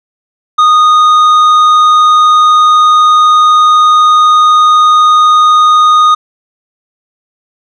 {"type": "tone with tanh clipping", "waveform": "triangle", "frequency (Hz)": 1236, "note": "D#6", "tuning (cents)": -12, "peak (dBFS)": -4, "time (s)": [0.58, 6.15], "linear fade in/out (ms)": 10, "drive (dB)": 11, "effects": []}